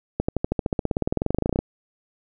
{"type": "accelerating click train", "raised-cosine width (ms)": 2, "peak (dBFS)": -8, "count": 27, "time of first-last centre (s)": [0.2, 1.59], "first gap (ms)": 85, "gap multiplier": 0.96, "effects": []}